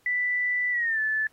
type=tone with pitch glide; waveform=sine; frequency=1979 to 1742.8 Hz; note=B6 to A6; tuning=+3 to -17 cents; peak=-23 dBFS; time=0.06-1.27 s; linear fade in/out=2 ms; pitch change=-220 cents; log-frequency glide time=0.71-1 s; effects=pink hiss -64 dBFS RMS until 1.32 s + AAC 48 kbps